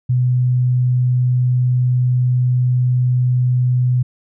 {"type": "tone", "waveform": "sine", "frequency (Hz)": 125.2, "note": "B2", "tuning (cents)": 24, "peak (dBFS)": -12, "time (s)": [0.09, 4.03], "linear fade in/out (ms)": 10, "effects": []}